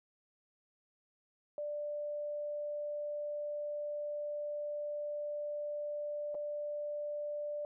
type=tone with dropouts; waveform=sine; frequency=590 Hz; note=D5; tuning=8 cents sharp; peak=-36 dBFS; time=1.58-7.65 s; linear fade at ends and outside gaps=1 ms; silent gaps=6.345-6.35 s; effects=none